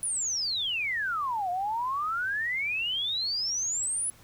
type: exponential two-way sweep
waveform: sine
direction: down then up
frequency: 10260 to 698.5 to 10260 Hz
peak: -27 dBFS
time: 0.03-4.1 s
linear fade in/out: 0 ms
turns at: 1.5 s
effects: added 105 Hz sine -59 dBFS peak until 4.23 s + pink hiss -56 dBFS RMS until 4.23 s